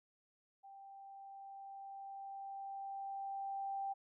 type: tone with level ramp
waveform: sine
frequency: 786 Hz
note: G5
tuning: 4 cents sharp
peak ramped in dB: -53 to -37 dBFS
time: 0.63-3.94 s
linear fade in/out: 20 ms
effects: none